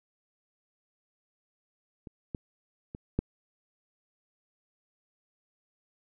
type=clicks; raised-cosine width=3 ms; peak=-30 / -21 / -26 / -13 dBFS; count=4; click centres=2.072 / 2.348 / 2.949 / 3.19 s; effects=none